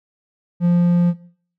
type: tone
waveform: triangle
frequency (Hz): 174.4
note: F3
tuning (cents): -2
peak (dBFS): -10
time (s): 0.6-1.14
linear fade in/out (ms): 50
effects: noise-tail reverb RT60 0.5 s tail -18 dB re dry

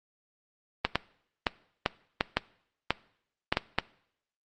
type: clicks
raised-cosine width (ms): 0.3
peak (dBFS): -7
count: 10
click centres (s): 0.85 / 0.956 / 1.468 / 1.861 / 2.209 / 2.37 / 2.906 / 3.525 / 3.571 / 3.786
effects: noise-tail reverb RT60 0.7 s tail -21 dB re dry + Opus 24 kbps

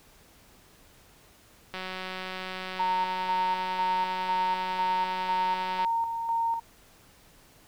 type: click train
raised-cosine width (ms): 0.3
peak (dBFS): -20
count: 765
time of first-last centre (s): 1.74-5.848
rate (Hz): 186
type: tone with tremolo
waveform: sine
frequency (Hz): 920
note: A#5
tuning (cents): -23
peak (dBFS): -24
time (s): 2.79-6.6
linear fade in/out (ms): 10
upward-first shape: square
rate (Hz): 2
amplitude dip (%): 45
effects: pink hiss -57 dBFS RMS until 7.67 s

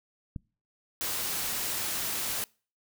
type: click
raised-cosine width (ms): 5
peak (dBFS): -23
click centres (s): 0.362
type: noise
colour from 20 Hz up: white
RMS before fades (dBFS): -32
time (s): 1.01-2.44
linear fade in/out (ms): 0
effects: noise-tail reverb RT60 0.4 s tail -26 dB re dry

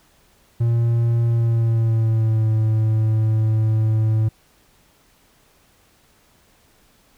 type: tone with pitch glide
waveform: triangle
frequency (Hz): 116.9 to 109.7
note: A#2 to A2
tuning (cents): +5 to -5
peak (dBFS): -13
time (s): 0.6-4.29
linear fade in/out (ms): 10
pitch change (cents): -110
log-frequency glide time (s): 1.26-2.49
effects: pink hiss -57 dBFS RMS until 7.17 s

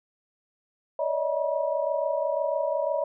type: tone cluster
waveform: sine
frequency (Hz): 567 / 593 / 635 / 963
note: C#5 / D5 / D#5 / B5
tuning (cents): +39 / +17 / +35 / -44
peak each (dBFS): -28 / -31 / -28 / -33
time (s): 0.99-3.04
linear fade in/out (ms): 5
effects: none

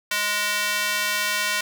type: tone with high-pass filter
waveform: square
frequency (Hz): 207.7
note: G#3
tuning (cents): 0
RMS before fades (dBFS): -24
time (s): 0.11-1.61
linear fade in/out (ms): 5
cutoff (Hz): 1700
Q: 1.1
effects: none

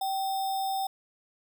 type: tone with sample-and-hold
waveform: sine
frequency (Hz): 775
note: G5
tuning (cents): -20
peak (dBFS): -27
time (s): 0.01-0.87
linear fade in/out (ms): 5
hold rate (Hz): 4410
effects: none

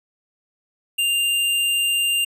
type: tone with sample-and-hold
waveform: sine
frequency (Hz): 2794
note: F7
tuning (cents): 0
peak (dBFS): -17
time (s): 0.98-2.25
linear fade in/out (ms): 10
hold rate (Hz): 11025
effects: resampled to 32000 Hz

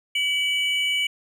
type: tone pair together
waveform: triangle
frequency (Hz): 2287 / 2959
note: D7 / F#7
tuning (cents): -47 / -1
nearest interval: major third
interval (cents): 446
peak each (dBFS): -22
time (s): 0.15-1.07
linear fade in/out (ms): 5
effects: none

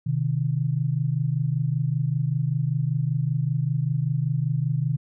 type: tone pair together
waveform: sine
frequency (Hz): 128 / 153.17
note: C3 / D#3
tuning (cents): -38 / -27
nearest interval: minor third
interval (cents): 311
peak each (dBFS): -24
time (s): 0.06-4.97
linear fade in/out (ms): 10
effects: none

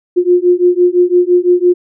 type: beating tone pair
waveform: sine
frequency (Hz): 353.3 / 359.2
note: F4 / F4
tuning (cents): +20 / +49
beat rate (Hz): 5.9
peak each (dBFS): -10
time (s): 0.16-1.74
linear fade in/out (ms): 20
effects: none

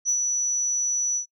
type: tone with ADSR envelope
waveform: sine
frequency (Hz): 5920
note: F#8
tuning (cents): 0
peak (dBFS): -17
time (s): 0.05-1.26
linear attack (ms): 45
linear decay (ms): 72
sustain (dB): -4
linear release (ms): 100
effects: noise-tail reverb RT60 0.1 s tail -25 dB re dry + tanh soft clip ceiling -16 dBFS

